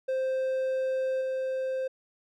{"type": "tone with level steps", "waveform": "triangle", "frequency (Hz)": 523.3, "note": "C5", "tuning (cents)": 0, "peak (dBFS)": [-24, -26], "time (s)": [0.08, 1.88], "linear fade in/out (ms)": 10, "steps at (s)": 1.21, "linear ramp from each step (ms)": 5, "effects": []}